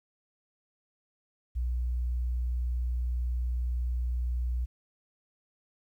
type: tone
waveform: sine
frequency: 60.9 Hz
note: B1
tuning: 24 cents flat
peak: -26 dBFS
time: 1.55-4.66 s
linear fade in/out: 20 ms
effects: tanh soft clip ceiling -24 dBFS + 11-bit